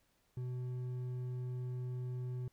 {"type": "tone with hard clipping", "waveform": "sine", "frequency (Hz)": 125.2, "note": "B2", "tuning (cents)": 24, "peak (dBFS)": -39, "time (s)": [0.37, 2.48], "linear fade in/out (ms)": 2, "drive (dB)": 5, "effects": ["pink hiss -75 dBFS RMS until 2.52 s"]}